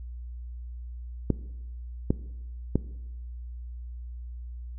clicks, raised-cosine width 3 ms, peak -9 dBFS, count 3, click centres 1.303 / 2.105 / 2.756 s, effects noise-tail reverb RT60 1.0 s tail -19 dB re dry + added 60 Hz sine -36 dBFS peak until 4.78 s

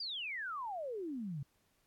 sine exponential sweep, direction down, 4926 to 130.81 Hz, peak -38 dBFS, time 0-1.43 s, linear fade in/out 5 ms, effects pink hiss -75 dBFS RMS until 1.86 s + AAC 64 kbps

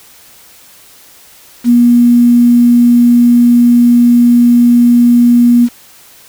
sine tone with quantisation, 240 Hz, B3, 49 cents flat, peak -3 dBFS, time 1.64-5.69 s, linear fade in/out 50 ms, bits 5, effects white hiss -40 dBFS RMS until 6.28 s

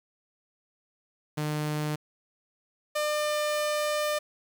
sawtooth tone pair in turn, 151.1 / 599.9 Hz, D3 / D5, +50 / +37 cents, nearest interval 2 octaves, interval 2387 cents, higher second, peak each -24 / -22 dBFS, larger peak second, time 1.37-1.96 / 2.95-4.19 s, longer second, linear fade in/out 10 ms, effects 9-bit

